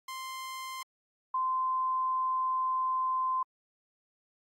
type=tone pair in turn; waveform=sawtooth / sine; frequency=1046.5 / 1035.7 Hz; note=C6 / C6; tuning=0 / -18 cents; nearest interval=unison; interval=18 cents; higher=first; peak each=-34 / -27 dBFS; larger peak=second; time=0.08-0.83 / 1.34-3.43 s; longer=second; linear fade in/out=5 ms; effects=AAC 48 kbps